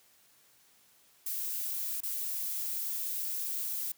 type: noise with dropouts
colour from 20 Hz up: violet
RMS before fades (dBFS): -35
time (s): 1.26-3.92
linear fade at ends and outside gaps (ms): 5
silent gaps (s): 2.006-2.032
effects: white hiss -64 dBFS RMS until 3.97 s + high-pass 60 Hz 12 dB/octave